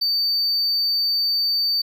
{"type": "tone", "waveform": "triangle", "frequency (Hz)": 4590, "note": "D8", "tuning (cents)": -40, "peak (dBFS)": -17, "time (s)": [0.01, 1.82], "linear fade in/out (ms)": 10, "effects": []}